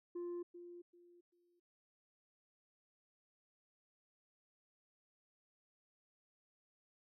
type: tone with echo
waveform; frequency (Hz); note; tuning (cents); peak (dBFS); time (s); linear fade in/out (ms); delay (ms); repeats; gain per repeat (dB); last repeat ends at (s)
sine; 349.2; F4; 0; -38; 0.15-0.43; 10; 390; 3; -12; 1.6
effects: tanh soft clip ceiling -40 dBFS